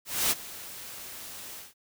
white noise with ADSR envelope, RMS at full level -24 dBFS, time 0.05-1.74 s, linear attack 260 ms, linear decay 31 ms, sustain -18 dB, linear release 170 ms, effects none

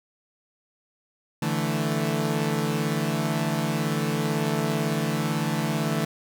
sawtooth chord, D suspended second, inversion none, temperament equal, 146.83 / 164.81 / 220 Hz, D3 / E3 / A3, 0 / 0 / 0 cents, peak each -24 dBFS, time 1.42-6.05 s, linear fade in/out 5 ms, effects none

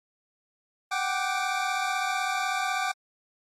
25% pulse tone cluster, 743 / 779 / 1176 Hz, F#5 / G5 / D6, +7 / -11 / +2 cents, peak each -27 dBFS, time 0.91-2.92 s, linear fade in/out 10 ms, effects low-pass 8000 Hz 12 dB/octave + AAC 48 kbps

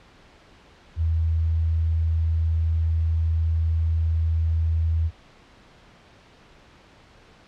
sine tone, 81.3 Hz, E2, 23 cents flat, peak -19 dBFS, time 0.96-5.11 s, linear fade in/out 50 ms, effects pink hiss -52 dBFS RMS until 7.47 s + low-pass 4000 Hz 12 dB/octave

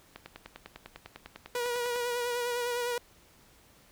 click train, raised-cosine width 0.3 ms, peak -26 dBFS, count 19, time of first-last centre 0.16-1.96 s, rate 10 Hz
sawtooth tone with vibrato, 483.6 Hz, B4, 36 cents flat, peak -26 dBFS, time 1.55-2.98 s, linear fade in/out 2 ms, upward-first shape sine, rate 9.9 Hz, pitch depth 31 cents each way
effects pink hiss -60 dBFS RMS until 3.91 s

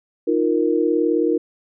sine chord, Eb suspended second, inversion none, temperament just, 311.1 / 350 / 466.7 Hz, Eb4 / F4 / Bb4, 0 / +4 / +2 cents, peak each -20 dBFS, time 0.27-1.38 s, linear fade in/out 10 ms, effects none

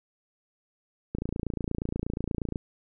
click train, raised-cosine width 3 ms, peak -17 dBFS, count 41, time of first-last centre 1.15-2.558 s, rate 28.4 Hz, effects none

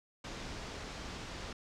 pink low-pass noise, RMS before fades -44 dBFS, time 0.24-1.53 s, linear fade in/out 5 ms, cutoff 6400 Hz, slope 24 dB/octave, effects none

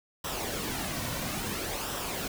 pink noise with flanger, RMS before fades -34 dBFS, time 0.24-2.28 s, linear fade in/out 5 ms, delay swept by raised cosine 0.44 to 2.44 ms, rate 0.59 Hz, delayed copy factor -0.5, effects none

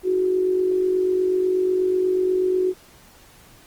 sine tone with amplitude modulation, 369.5 Hz, F#4, 2 cents flat, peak -15 dBFS, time 0.03-2.74 s, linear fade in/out 50 ms, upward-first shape sine, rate 48.2 Hz, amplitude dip 50%, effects pink hiss -50 dBFS RMS until 3.66 s + Opus 24 kbps

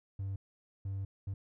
triangle tone bursts at uneven times, 97.6 Hz, G2, 7 cents flat, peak -32 dBFS, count 3, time 0.19-0.36 / 0.85-1.05 / 1.27-1.34 s, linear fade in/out 5 ms, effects tanh soft clip ceiling -29 dBFS

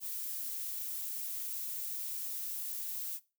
violet noise, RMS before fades -39 dBFS, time 0-3.2 s, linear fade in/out 50 ms, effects noise-tail reverb RT60 0.3 s tail -20 dB re dry

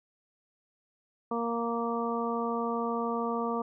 harmonic tone, 233.1 Hz, A#3, in tune, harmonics 1 / 2 / 3 / 4 / 5, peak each -33 / -33 / -37 / -37 / -35 dBFS, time 1.31-3.62 s, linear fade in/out 5 ms, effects none

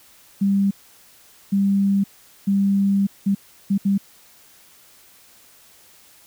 sine tone bursts at uneven times, 197.8 Hz, G3, 16 cents sharp, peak -15 dBFS, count 6, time 0.41-0.71 / 1.52-2.04 / 2.47-3.07 / 3.26-3.35 / 3.7-3.78 / 3.85-3.98 s, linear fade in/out 10 ms, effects white hiss -51 dBFS RMS until 6.26 s

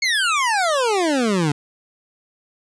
25% pulse exponential sweep, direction down, 2217 to 140.4 Hz, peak -13 dBFS, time 0.02-1.52 s, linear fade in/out 5 ms, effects resampled to 22050 Hz + 9-bit

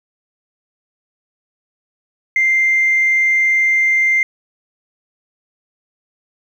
sine tone, 2093 Hz, C7, in tune, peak -10 dBFS, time 2.36-4.23 s, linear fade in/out 2 ms, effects tanh soft clip ceiling -7 dBFS + 8-bit

